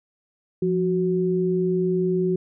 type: tone pair together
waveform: sine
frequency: 174.73 / 370 Hz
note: F3 / F#4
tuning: +1 / 0 cents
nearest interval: octave + minor second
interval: 1299 cents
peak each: -23 / -21 dBFS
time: 0.62-2.36 s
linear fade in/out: 5 ms
effects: none